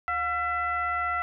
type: tone with frequency modulation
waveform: sine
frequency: 1358 Hz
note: F6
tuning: 49 cents flat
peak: -25 dBFS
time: 0.08-1.22 s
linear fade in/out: 0 ms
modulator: 643 Hz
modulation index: 0.96
effects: none